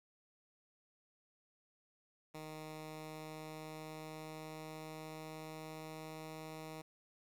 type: tone with pitch glide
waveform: 10% pulse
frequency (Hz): 155.56 to 157.46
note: D#3 to D#3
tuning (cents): 0 to +21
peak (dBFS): -38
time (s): 2.34-6.82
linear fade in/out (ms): 10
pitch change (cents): +21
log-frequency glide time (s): 2.69-6.38
effects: 11-bit